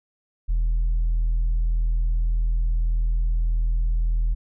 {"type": "tone with tanh clipping", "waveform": "sine", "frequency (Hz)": 40.85, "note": "E1", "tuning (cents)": -15, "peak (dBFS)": -19, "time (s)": [0.48, 4.35], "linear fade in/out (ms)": 20, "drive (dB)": 1, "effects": []}